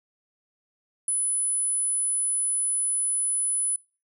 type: tone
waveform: sine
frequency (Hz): 10000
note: D#9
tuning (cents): +8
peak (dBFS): -22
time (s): 1.08-3.76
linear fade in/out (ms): 2
effects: noise-tail reverb RT60 0.3 s tail -19 dB re dry